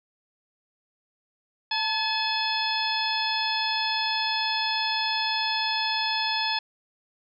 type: harmonic tone with a mistuned harmonic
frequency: 857 Hz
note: A5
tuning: 46 cents flat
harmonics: 1 / 2 / 3 / 4 / 5 / 6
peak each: -29 / -33 / -32 / -30 / -32 / -32 dBFS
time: 1.71-6.59 s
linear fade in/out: 5 ms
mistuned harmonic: 1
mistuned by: +62 cents
effects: none